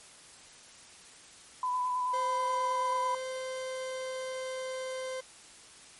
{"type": "tone with vibrato", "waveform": "sine", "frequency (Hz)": 1000, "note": "B5", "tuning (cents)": 21, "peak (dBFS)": -28, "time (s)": [1.63, 3.15], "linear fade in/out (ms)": 2, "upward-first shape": "square", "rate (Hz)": 9.3, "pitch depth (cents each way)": 15}
{"type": "tone", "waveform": "40% pulse", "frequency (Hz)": 519, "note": "C5", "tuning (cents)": -14, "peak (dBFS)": -34, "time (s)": [2.13, 5.21], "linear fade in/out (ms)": 10}
{"effects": ["white hiss -53 dBFS RMS until 5.99 s", "MP3 48 kbps"]}